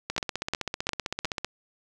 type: two click trains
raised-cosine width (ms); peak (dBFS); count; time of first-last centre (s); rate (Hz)
0.2; -9 / -12; 4 / 22; 0.18-1.248 / 0.1-1.446; 2.81 / 15.6
effects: none